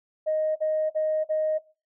sine tone bursts, 622.3 Hz, D#5, in tune, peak -21 dBFS, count 4, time 0.26-1.589 s, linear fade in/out 20 ms, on 300 ms, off 43 ms, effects noise-tail reverb RT60 0.3 s tail -17 dB re dry + tanh soft clip ceiling -17 dBFS

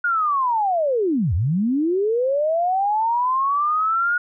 sine linear two-way sweep, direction down then up, 1449 to 74.8 to 1449 Hz, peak -17 dBFS, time 0.04-4.18 s, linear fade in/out 5 ms, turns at 1.34 s, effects none

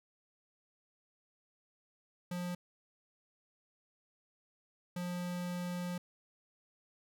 square tone bursts at uneven times, 177.4 Hz, F3, 27 cents sharp, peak -37 dBFS, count 2, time 2.31-2.55 / 4.96-5.98 s, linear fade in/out 5 ms, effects none

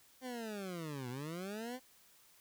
20% pulse linear two-way sweep, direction down then up, 261.6 to 119.6 to 261.6 Hz, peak -36 dBFS, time 0.21-1.8 s, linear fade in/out 50 ms, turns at 1.09 s, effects white hiss -65 dBFS RMS until 2.4 s

